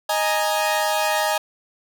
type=chord; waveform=sawtooth; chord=D# suspended fourth; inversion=none; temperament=equal; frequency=622.3 / 830.6 / 932.3 Hz; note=D#5 / G#5 / A#5; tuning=0 / 0 / 0 cents; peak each=-19 / -19 / -22 dBFS; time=0.09-1.38 s; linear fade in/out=5 ms; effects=none